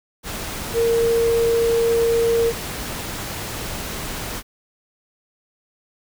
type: tone in noise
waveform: sine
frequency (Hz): 462.7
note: A#4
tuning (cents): -13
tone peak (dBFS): -15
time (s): 0.73-2.53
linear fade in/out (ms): 50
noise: pink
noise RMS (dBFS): -29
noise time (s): 0.23-4.43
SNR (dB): +11
effects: none